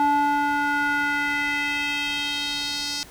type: tone with band-pass filter sweep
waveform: square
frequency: 288.8 Hz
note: D4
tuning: 29 cents flat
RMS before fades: -24 dBFS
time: 0-3.03 s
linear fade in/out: 0 ms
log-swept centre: 850 to 5100 Hz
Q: 2.6
effects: pink hiss -46 dBFS RMS until 3.1 s